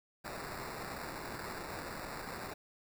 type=noise with sample-and-hold; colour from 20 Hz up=blue; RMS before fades=-43 dBFS; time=0.24-2.54 s; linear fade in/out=10 ms; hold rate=3150 Hz; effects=none

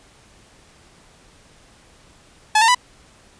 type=tone with pitch steps; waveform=sawtooth; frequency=858 / 908 / 991 Hz; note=A5 / A#5 / B5; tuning=-44 / -46 / +6 cents; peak=-8 dBFS; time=2.55-2.748 s; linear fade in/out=5 ms; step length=66 ms; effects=pink hiss -51 dBFS RMS until 3.39 s + resampled to 22050 Hz

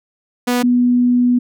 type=tone pair in turn; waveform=sawtooth / sine; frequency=245.4 / 245.4 Hz; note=B3 / B3; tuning=-11 / -11 cents; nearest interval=unison; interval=0 cents; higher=neither; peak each=-10 dBFS; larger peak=neither; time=0.47-0.63 / 0.63-1.39 s; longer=second; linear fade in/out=10 ms; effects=none

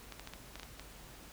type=clicks; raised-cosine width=0.2 ms; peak=-27 dBFS; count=8; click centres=0.123 / 0.196 / 0.274 / 0.336 / 0.556 / 0.597 / 0.632 / 0.796 s; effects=added 50 Hz sine -56 dBFS peak until 1.32 s + pink hiss -54 dBFS RMS until 1.32 s

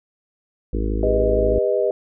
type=harmonic tone; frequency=53 Hz; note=G#1; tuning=36 cents sharp; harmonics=1 / 2 / 4 / 5 / 6 / 7 / 8 / 9; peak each=-21 / -30 / -31 / -31 / -30 / -32 / -33 / -34 dBFS; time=0.73-1.59 s; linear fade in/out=5 ms
type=chord; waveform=sine; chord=G augmented; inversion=none; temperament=equal with one note detuned; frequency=401.9 / 493.9 / 622.3 Hz; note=G4 / B4 / D#5; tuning=+43 / 0 / 0 cents; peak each=-21 dBFS; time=1.03-1.91 s; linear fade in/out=2 ms
effects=none

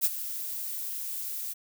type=noise with ADSR envelope; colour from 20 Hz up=violet; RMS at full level=-22 dBFS; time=0.01-1.54 s; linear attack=40 ms; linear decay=33 ms; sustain=-13 dB; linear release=19 ms; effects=none

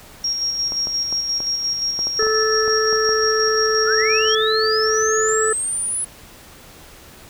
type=tone with tremolo; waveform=sine; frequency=5588 Hz; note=F8; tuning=in tune; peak=-18 dBFS; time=0.24-4.35 s; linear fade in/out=5 ms; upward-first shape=square; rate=5.7 Hz; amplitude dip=35%
type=clicks; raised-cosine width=1 ms; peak=-18 dBFS; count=11; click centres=0.721 / 0.871 / 1.126 / 1.404 / 1.991 / 2.07 / 2.226 / 2.268 / 2.679 / 2.928 / 3.092 s
type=harmonic tone; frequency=437.1 Hz; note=A4; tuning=11 cents flat; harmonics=1 / 3 / 4; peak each=-18 / -23 / -24 dBFS; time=2.19-5.53 s; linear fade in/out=5 ms
type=linear sweep; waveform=sine; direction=up; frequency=1326 to 10280 Hz; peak=-20 dBFS; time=3.86-6.05 s; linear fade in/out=10 ms
effects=pink hiss -43 dBFS RMS until 7.29 s

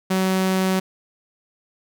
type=tone; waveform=sawtooth; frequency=188.3 Hz; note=F#3; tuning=31 cents sharp; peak=-14 dBFS; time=0.1-0.8 s; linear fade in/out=10 ms; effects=none

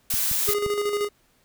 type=noise; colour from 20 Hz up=blue; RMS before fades=-24 dBFS; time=0.1-0.54 s; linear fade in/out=5 ms
type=click train; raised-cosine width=5 ms; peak=-22 dBFS; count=4; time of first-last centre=0.14-0.664 s; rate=5.73 Hz
type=tone with tremolo; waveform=square; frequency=412.2 Hz; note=G#4; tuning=13 cents flat; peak=-22 dBFS; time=0.47-1.09 s; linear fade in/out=20 ms; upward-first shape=square; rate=13 Hz; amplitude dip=45%
effects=pink hiss -63 dBFS RMS until 1.44 s

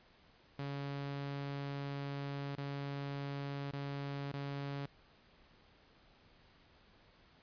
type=tone with dropouts; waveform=sawtooth; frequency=140.6 Hz; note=C#3; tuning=25 cents sharp; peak=-35 dBFS; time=0.59-4.86 s; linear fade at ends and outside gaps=2 ms; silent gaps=2.552-2.579 / 3.71-3.733 / 4.316-4.337 s; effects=pink hiss -65 dBFS RMS until 7.42 s + resampled to 11025 Hz

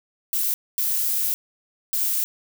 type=noise bursts at uneven times; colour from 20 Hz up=violet; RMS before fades=-23 dBFS; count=3; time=0.33-0.54 / 0.78-1.34 / 1.93-2.24 s; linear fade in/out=0 ms; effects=none

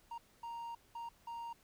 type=tone bursts at uneven times; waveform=triangle; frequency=932.3 Hz; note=A#5; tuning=in tune; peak=-40 dBFS; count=4; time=0.11-0.18 / 0.43-0.75 / 0.95-1.09 / 1.27-1.53 s; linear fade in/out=5 ms; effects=pink hiss -68 dBFS RMS until 1.63 s

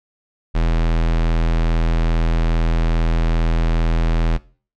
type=tone; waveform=square; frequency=41.2 Hz; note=E1; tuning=in tune; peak=-15 dBFS; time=0.54-4.38 s; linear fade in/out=20 ms; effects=noise-tail reverb RT60 0.4 s tail -20 dB re dry + low-pass 4000 Hz 12 dB/octave

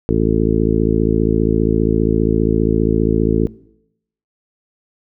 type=harmonic tone; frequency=55 Hz; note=A1; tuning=in tune; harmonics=1 / 2 / 3 / 4 / 5 / 6 / 7 / 8; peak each=-21 / -21 / -21 / -21 / -21 / -21 / -21 / -21 dBFS; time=0.09-3.47 s; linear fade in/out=0 ms; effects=noise-tail reverb RT60 0.8 s tail -21 dB re dry

